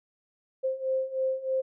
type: beating tone pair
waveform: sine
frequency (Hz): 523.3 / 526.5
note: C5 / C5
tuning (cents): 0 / +11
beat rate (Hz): 3.2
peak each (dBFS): -31 / -28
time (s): 0.63-1.62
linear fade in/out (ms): 20
effects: none